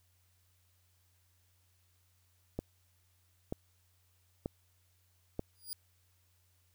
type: click train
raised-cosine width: 2 ms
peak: -22 dBFS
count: 4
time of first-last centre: 2.59-5.394 s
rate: 1.07 Hz
type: tone with exponential growth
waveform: 10% pulse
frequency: 4861 Hz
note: D#8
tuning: 41 cents flat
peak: -29 dBFS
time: 5.55-5.73 s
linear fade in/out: 0 ms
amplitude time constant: 38 ms
effects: added 90 Hz sine -70 dBFS peak until 6.74 s + white hiss -74 dBFS RMS until 6.74 s